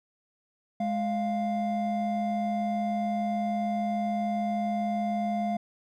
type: tone pair together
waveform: triangle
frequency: 209.3 / 697.5 Hz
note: G#3 / F5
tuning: +14 / -2 cents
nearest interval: octave + major sixth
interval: 2084 cents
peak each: -27 dBFS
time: 0.8-5.57 s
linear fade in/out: 5 ms
effects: none